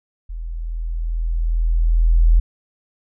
sine tone with level ramp, 41.2 Hz, E1, in tune, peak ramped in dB -26 to -8 dBFS, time 0.29-2.4 s, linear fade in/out 10 ms, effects none

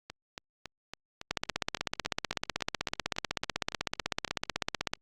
two click trains, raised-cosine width 0.2 ms, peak -11 / -22 dBFS, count 59 / 16, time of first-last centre 1.31-4.935 / 0.1-4.278 s, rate 16 / 3.59 Hz, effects Opus 48 kbps

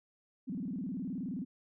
sine tone with vibrato, 220 Hz, A3, in tune, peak -35 dBFS, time 0.47-1.45 s, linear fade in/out 20 ms, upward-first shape square, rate 19 Hz, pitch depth 290 cents each way, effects none

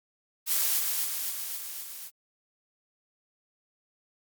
blue noise with echo, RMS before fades -26 dBFS, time 0.46-0.81 s, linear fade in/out 50 ms, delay 260 ms, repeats 5, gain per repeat -3 dB, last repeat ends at 2.11 s, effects Opus 48 kbps

